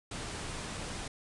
pink low-pass noise, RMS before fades -40 dBFS, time 0.11-1.08 s, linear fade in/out 5 ms, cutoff 10000 Hz, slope 96 dB/octave, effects none

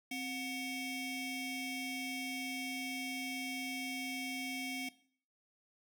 35% pulse ring-modulated tone, 987.8 Hz, B5, in tune, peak -33 dBFS, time 0.11-4.89 s, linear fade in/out 5 ms, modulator 1250 Hz, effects noise-tail reverb RT60 0.5 s tail -17 dB re dry

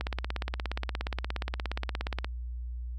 click train, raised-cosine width 0.3 ms, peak -16 dBFS, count 39, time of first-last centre 0.01-2.245 s, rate 17 Hz, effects added 60 Hz sine -31 dBFS peak until 2.98 s + high-pass 60 Hz 12 dB/octave

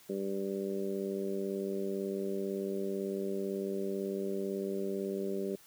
harmonic tone, 98 Hz, G2, in tune, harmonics 2 / 3 / 4 / 5 / 6, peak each -38 / -43 / -35 / -43 / -44 dBFS, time 0.09-5.56 s, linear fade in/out 10 ms, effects white hiss -59 dBFS RMS until 5.66 s

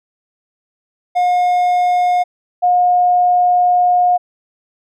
triangle / sine tone pair in turn, 717 / 717 Hz, F5 / F5, +45 / +45 cents, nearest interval unison, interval 0 cents, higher neither, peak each -9 dBFS, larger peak neither, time 1.15-2.24 / 2.62-4.18 s, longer second, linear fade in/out 20 ms, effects none

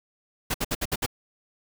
pink noise bursts, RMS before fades -26 dBFS, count 6, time 0.5-1.063 s, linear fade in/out 10 ms, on 43 ms, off 61 ms, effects none

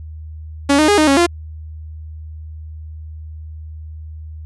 sawtooth tone with pitch steps, 281.3 / 307 / 411.1 / 307.9 / 275.9 / 345.6 Hz, C#4 / D#4 / G#4 / D#4 / C#4 / F4, +26 / -23 / -18 / -18 / -8 / -18 cents, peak -6 dBFS, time 0.69-1.266 s, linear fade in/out 10 ms, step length 96 ms, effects added 78 Hz sine -29 dBFS peak until 4.45 s + resampled to 24000 Hz

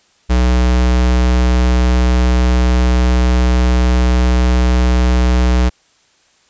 square tone, 61.74 Hz, B1, in tune, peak -10 dBFS, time 0.29-5.7 s, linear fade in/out 20 ms, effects white hiss -54 dBFS RMS until 6.49 s + resampled to 16000 Hz

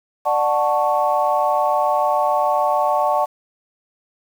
sine chord, D major seventh, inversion none, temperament equal with one note detuned, 593.1 / 740 / 880 / 1108.7 Hz, D5 / F#5 / A5 / C#6, +17 / 0 / 0 / 0 cents, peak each -20 / -20 / -20 / -22 dBFS, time 0.25-3.26 s, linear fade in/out 20 ms, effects tanh soft clip ceiling -4 dBFS + 7-bit

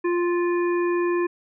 harmonic tone, 349.2 Hz, F4, in tune, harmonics 1 / 3 / 5 / 7, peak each -20 / -30 / -34 / -38 dBFS, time 0.04-1.27 s, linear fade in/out 10 ms, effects none

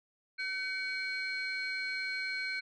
sine tone cluster, 1528 / 2252 / 4201 Hz, G6 / C#7 / C8, -45 / +27 / +6 cents, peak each -37 / -35 / -40 dBFS, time 0.38-2.61 s, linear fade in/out 20 ms, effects tanh soft clip ceiling -27 dBFS

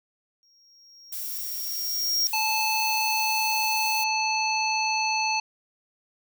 triangle tone with exponential growth, 5588 Hz, F8, in tune, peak -19 dBFS, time 0.43-2.27 s, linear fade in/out 0 ms, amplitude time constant 400 ms
violet noise, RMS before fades -33 dBFS, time 1.12-4.04 s, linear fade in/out 5 ms
harmonic tone, 873 Hz, A5, 14 cents flat, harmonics 1 / 3 / 5 / 7, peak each -26 / -27 / -30 / -34 dBFS, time 2.33-5.4 s, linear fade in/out 5 ms
effects none

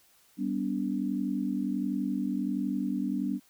sine chord, G major, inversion none, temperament equal with one note detuned, 196 / 246.9 / 288.3 Hz, G3 / B3 / D4, 0 / 0 / -32 cents, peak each -32 dBFS, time 0.37-3.4 s, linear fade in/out 50 ms, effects white hiss -63 dBFS RMS until 3.49 s

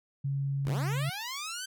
sine tone, 138.59 Hz, C#3, in tune, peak -28 dBFS, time 0.24-1.1 s, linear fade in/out 10 ms
10% pulse linear sweep, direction up, 36.39 to 1568 Hz, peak -27 dBFS, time 0.65-1.66 s, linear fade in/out 10 ms
effects none

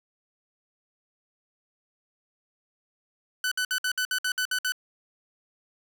sawtooth tone bursts, 1500 Hz, F#6, 23 cents sharp, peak -21 dBFS, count 10, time 3.44-4.721 s, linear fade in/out 2 ms, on 75 ms, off 59 ms, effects none

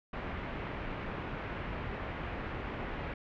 pink low-pass noise, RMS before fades -39 dBFS, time 0.13-3.14 s, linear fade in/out 5 ms, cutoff 2500 Hz, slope 24 dB/octave, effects none

